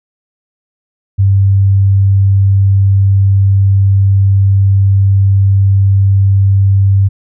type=tone; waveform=sine; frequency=98 Hz; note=G2; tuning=in tune; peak=-5 dBFS; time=1.18-7.09 s; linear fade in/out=20 ms; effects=none